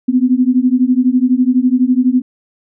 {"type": "beating tone pair", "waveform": "sine", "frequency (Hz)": [246.9, 258.9], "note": ["B3", "C4"], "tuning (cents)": [0, -18], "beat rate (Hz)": 12, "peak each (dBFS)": -12, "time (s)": [0.08, 2.22], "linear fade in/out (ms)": 10, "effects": []}